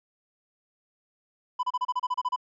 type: tone bursts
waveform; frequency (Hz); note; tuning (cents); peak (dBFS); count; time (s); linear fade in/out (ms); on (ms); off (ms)
triangle; 998; B5; +18; -22; 11; 1.59-2.362; 10; 42; 31
effects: resampled to 16000 Hz